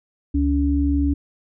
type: tone pair together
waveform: sine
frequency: 71.1 / 284 Hz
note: C#2 / C#4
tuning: +45 / +42 cents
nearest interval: 2 octaves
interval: 2397 cents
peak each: -19 dBFS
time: 0.34-1.14 s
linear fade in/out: 10 ms
effects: none